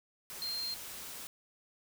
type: tone in noise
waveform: sine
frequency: 4186 Hz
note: C8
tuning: in tune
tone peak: -35 dBFS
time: 0.42-0.74 s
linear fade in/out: 0 ms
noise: white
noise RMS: -45 dBFS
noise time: 0.3-1.27 s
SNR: +7 dB
effects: none